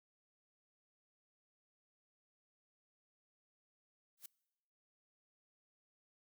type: noise with exponential growth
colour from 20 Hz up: blue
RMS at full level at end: -44 dBFS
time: 4.17-4.26 s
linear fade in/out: 5 ms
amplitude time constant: 18 ms
effects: noise-tail reverb RT60 1.0 s tail -24 dB re dry